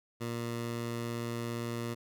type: tone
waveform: 15% pulse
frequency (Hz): 117.6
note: A#2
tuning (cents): +16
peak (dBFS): -28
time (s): 0.2-1.95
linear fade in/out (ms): 20
effects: none